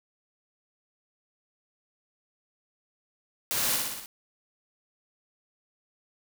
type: noise with echo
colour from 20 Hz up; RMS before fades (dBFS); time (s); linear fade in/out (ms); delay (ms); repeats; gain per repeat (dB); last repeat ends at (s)
white; -29; 3.51-3.76; 0; 60; 5; -3; 4.06
effects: none